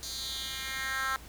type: tone with high-pass filter sweep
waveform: 10% pulse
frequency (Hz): 265.7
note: C4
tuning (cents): +27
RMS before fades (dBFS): -35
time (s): 0.03-1.16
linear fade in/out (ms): 0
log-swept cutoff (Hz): 5100 to 1300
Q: 2.8
effects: added 60 Hz sine -50 dBFS peak until 1.28 s + pink hiss -51 dBFS RMS until 1.28 s